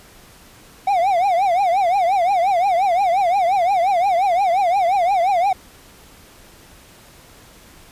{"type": "tone with vibrato", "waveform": "triangle", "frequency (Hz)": 740, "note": "F#5", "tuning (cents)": 0, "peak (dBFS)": -12, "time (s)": [0.87, 5.53], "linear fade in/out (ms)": 5, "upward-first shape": "triangle", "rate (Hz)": 5.7, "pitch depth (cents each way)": 200, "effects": ["pink hiss -46 dBFS RMS until 7.91 s", "resampled to 32000 Hz"]}